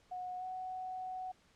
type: tone with pitch glide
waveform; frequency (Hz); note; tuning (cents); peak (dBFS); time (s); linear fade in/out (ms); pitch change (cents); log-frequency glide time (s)
sine; 730 to 743.6; F#5 to F#5; -24 to +8; -39; 0.11-1.32; 10; +32; 0.38-0.44
effects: pink hiss -68 dBFS RMS until 1.55 s + low-pass 7000 Hz 12 dB/octave